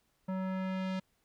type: tone with low-pass filter sweep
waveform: square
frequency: 188.1 Hz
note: F#3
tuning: 29 cents sharp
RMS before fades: -35 dBFS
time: 0.28-1 s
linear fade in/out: 10 ms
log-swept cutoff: 1100 to 4200 Hz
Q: 1
effects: pink hiss -75 dBFS RMS until 1.24 s